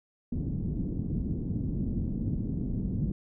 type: low-pass noise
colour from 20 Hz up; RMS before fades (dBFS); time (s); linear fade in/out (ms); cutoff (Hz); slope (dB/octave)
white; -31; 0.32-3.12; 5; 240; 24
effects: none

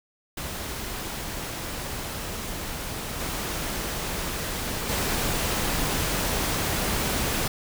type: noise with level steps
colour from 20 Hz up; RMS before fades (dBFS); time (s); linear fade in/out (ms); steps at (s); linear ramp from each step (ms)
pink; -33 / -30 / -26; 0.37-7.48; 5; 3.2 / 4.89; 2
effects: none

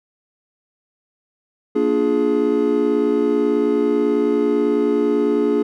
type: chord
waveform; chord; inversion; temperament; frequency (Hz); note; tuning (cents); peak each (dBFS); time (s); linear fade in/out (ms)
triangle; Bb dominant seventh; none; just; 233.1 / 291.4 / 349.6 / 419.5; Bb3 / D4 / F4 / Ab4; 0 / -13 / +2 / +17; -21 / -18 / -22 / -16; 1.75-5.63; 10
effects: none

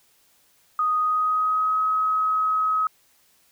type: tone with pitch glide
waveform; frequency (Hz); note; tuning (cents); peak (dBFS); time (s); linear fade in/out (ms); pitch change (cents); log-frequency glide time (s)
sine; 1244 to 1273.1; D#6 to D#6; -1 to +39; -19; 0.79-2.87; 2; +40; 0.98-1.8
effects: white hiss -61 dBFS RMS until 3.51 s

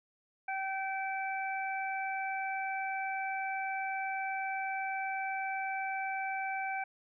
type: harmonic tone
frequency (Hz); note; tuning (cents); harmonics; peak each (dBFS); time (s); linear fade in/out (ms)
772; G5; -27; 1 / 2 / 3; -35 / -40 / -39; 0.48-6.84; 5
effects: none

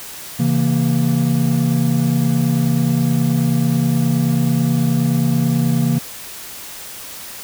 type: chord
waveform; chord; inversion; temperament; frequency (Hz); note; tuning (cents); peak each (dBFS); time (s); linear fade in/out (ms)
triangle; A# diminished; first; equal with one note detuned; 135.43 / 164.81 / 233.1; C#3 / E3 / A#3; -40 / 0 / 0; -16; 0.39-5.99; 10
effects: white hiss -33 dBFS RMS until 7.43 s

